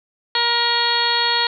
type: harmonic tone with a mistuned harmonic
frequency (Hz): 472.9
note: A#4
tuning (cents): +25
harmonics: 1 / 2 / 3 / 4 / 5 / 6 / 7 / 8 / 9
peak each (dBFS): -30 / -22 / -27 / -24 / -31 / -30 / -24 / -26 / -21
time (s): 0.35-1.47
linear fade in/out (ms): 2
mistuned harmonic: 9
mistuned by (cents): +23
effects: none